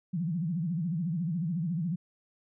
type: tone with vibrato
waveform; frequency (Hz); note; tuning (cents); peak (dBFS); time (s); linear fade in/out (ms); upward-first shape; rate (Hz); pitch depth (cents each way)
sine; 168.5; E3; +38; -28; 0.13-1.96; 10; sine; 14; 180
effects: none